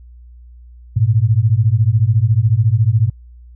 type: beating tone pair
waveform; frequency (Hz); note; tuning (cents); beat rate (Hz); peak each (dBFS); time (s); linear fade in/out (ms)
sine; 103.83 / 117.83; G#2 / A#2; 0 / +19; 14; -13; 0.96-3.1; 10
effects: added 60 Hz sine -37 dBFS peak until 3.55 s